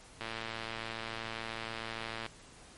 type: click train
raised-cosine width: 0.3 ms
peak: -22 dBFS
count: 233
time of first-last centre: 0.21-2.263 s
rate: 113 Hz
effects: pink hiss -55 dBFS RMS until 2.77 s + MP3 48 kbps